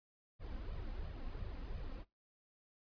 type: noise with flanger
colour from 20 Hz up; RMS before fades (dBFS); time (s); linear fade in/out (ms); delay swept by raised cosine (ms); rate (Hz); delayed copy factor
brown; -44; 0.39-2.05; 50; 1.6 to 3.9; 2.9; +0.65
effects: noise-tail reverb RT60 0.2 s tail -20 dB re dry + resampled to 11025 Hz